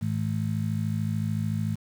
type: harmonic tone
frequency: 53.6 Hz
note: A1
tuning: 45 cents flat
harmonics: 2 / 3 / 4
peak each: -28 / -30 / -31 dBFS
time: 0.01-1.76 s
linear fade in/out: 20 ms
effects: 8-bit